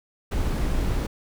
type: noise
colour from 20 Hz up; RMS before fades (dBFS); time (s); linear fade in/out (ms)
brown; -24; 0.31-1.07; 10
effects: none

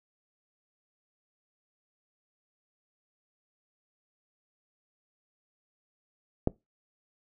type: click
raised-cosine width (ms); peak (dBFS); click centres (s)
2; -10; 6.474
effects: noise-tail reverb RT60 0.2 s tail -22 dB re dry

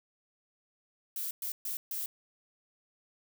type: noise bursts at uneven times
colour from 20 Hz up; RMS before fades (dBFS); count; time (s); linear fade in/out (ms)
violet; -36; 4; 1.16-1.31 / 1.42-1.52 / 1.65-1.77 / 1.91-2.06; 2
effects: none

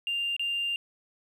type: tone with dropouts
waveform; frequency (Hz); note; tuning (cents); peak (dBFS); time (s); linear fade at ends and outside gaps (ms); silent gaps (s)
triangle; 2794; F7; 0; -24; 0.07-0.76; 1; 0.365-0.395
effects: tanh soft clip ceiling -24 dBFS

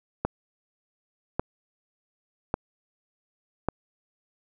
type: click train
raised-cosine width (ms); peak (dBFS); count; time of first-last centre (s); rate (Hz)
1; -10; 4; 0.25-3.686; 0.873
effects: none

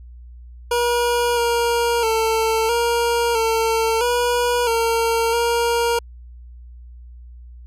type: tone with pitch steps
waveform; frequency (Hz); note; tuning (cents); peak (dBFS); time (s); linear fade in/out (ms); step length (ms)
25% pulse; 479.3 / 471.1 / 446.8 / 470.4 / 450.7 / 484.4 / 458.1 / 469.7; A#4 / A#4 / A4 / A#4 / A4 / B4 / A#4 / A#4; +48 / +18 / +27 / +16 / +42 / -34 / -30 / +13; -13; 0.71-5.99; 5; 660
effects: added 60 Hz sine -37 dBFS peak until 7.66 s + resampled to 32000 Hz

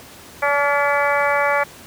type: harmonic tone with a mistuned harmonic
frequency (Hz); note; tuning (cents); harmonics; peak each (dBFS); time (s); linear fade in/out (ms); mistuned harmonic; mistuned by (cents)
286.3; D4; -44; 2 / 3 / 4 / 5 / 6 / 7 / 8; -20 / -22 / -23 / -24 / -25 / -25 / -26; 0.42-1.64; 10; 5; -24
effects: pink hiss -41 dBFS RMS until 1.86 s + high-pass 80 Hz 12 dB/octave

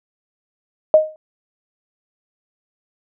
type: tone with exponential decay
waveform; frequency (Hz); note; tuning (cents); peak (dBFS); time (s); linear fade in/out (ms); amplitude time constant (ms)
sine; 622.3; D#5; 0; -3; 0.94-1.16; 1; 46
effects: none

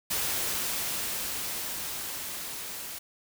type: noise with level ramp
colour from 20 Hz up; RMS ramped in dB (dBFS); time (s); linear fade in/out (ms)
white; -29 to -39; 0.1-2.99; 10
effects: none

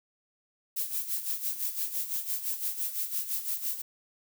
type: noise with tremolo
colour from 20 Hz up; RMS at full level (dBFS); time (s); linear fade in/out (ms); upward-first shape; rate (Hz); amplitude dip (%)
violet; -30; 0.76-3.82; 10; sine; 5.9; 70
effects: none

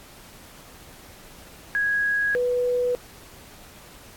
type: tone pair in turn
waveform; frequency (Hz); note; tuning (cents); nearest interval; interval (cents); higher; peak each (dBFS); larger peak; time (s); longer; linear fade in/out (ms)
sine; 1656 / 492.3; G#6 / B4; -5 / -6; octave + major sixth; 2101; first; -20; neither; 1.75-2.35 / 2.35-2.95; neither; 0
effects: pink hiss -47 dBFS RMS until 4.16 s + AAC 64 kbps

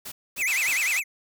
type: noise bursts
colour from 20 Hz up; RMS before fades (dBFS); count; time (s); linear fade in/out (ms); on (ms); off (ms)
white; -37; 3; 0.05-0.74; 10; 70; 240
type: tone with vibrato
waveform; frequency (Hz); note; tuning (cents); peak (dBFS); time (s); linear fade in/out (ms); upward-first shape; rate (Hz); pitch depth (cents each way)
square; 2300; D7; -37; -23; 0.37-1.04; 50; sine; 10; 250
type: band-pass noise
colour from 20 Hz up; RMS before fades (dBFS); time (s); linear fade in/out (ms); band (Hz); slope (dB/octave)
white; -34; 0.47-1; 10; 960 to 7700; 12
effects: none

